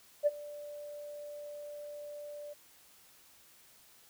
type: tone with ADSR envelope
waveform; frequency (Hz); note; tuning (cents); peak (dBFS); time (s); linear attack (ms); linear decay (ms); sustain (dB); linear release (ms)
sine; 587.3; D5; 0; -21; 0.23-2.54; 36; 30; -21; 17
effects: tanh soft clip ceiling -17 dBFS + white hiss -61 dBFS RMS until 4.09 s